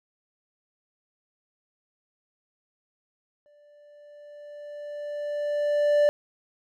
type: tone with exponential growth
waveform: triangle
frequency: 587.3 Hz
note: D5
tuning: in tune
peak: -14 dBFS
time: 3.46-6.09 s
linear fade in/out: 0 ms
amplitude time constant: 570 ms
effects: none